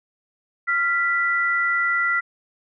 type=tone pair together; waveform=sine; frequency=1385 / 1975 Hz; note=F6 / B6; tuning=-15 / 0 cents; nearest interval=tritone; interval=615 cents; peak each=-21 dBFS; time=0.67-2.21 s; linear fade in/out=20 ms; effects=none